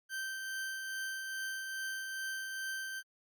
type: tone with tremolo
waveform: 40% pulse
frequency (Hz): 1558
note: G6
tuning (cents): -11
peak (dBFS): -35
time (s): 0.09-3.03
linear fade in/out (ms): 50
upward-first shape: triangle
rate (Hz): 2.4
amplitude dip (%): 35
effects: Opus 48 kbps